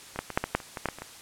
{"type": "clicks", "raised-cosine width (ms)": 0.5, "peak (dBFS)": [-21, -13, -19, -7, -12, -7, -27, -18, -11, -14, -25, -21], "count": 12, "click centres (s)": [0.16, 0.19, 0.303, 0.375, 0.44, 0.55, 0.602, 0.772, 0.857, 0.887, 0.986, 1.02], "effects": ["white hiss -47 dBFS RMS until 1.21 s", "low-pass 10000 Hz 12 dB/octave"]}